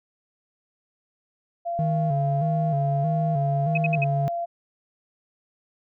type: tone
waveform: sine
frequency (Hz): 686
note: F5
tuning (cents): -31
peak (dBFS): -25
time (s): 1.65-4.46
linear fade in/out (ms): 20
type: tone with vibrato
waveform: triangle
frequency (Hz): 149.7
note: D3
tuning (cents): +33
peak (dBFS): -20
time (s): 1.79-4.28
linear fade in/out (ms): 0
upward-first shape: square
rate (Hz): 1.6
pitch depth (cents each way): 83
type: tone bursts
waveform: sine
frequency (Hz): 2540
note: D#7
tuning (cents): +35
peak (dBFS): -22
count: 4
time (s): 3.75-4.043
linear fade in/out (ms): 5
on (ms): 26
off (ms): 63
effects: none